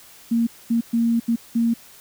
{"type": "tone bursts at uneven times", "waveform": "sine", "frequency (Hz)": 231.8, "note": "A#3", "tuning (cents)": -10, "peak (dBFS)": -16, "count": 5, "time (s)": [[0.31, 0.47], [0.7, 0.81], [0.93, 1.2], [1.28, 1.36], [1.55, 1.74]], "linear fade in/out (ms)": 10, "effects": ["white hiss -47 dBFS RMS until 2 s"]}